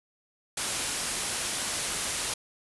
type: low-pass noise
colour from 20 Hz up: white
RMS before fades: -32 dBFS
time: 0.57-2.34 s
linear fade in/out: 5 ms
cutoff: 11000 Hz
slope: 96 dB/octave
effects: none